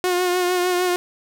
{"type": "tone with vibrato", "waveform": "sawtooth", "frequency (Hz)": 360, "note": "F#4", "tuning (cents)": -47, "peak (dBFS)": -14, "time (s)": [0.04, 0.96], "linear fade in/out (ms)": 0, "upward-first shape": "triangle", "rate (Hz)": 6.6, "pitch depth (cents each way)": 37, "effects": []}